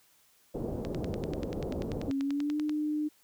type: low-pass noise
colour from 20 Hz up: white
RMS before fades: -35 dBFS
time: 0.54-2.11 s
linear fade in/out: 10 ms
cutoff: 510 Hz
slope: 24 dB/octave
type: click train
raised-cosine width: 0.2 ms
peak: -24 dBFS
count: 20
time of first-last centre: 0.85-2.695 s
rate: 10.3 Hz
type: tone with pitch glide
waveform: sine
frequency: 273.6 to 301.8 Hz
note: C#4 to D4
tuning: -23 to +47 cents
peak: -28 dBFS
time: 2.07-3.09 s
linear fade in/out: 20 ms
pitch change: +170 cents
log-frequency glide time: 2.19-2.59 s
effects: white hiss -65 dBFS RMS until 3.23 s